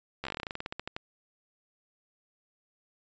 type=slowing click train; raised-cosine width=0.3 ms; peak=-19 dBFS; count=19; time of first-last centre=0.24-0.965 s; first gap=13 ms; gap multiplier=1.12; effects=resampled to 16000 Hz